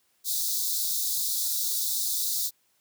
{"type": "high-pass noise", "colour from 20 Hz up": "white", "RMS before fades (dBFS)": -28, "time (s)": [0.24, 2.51], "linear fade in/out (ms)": 50, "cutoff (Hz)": 3600, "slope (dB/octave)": 96, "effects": ["white hiss -69 dBFS RMS until 2.8 s", "high-pass 80 Hz 12 dB/octave"]}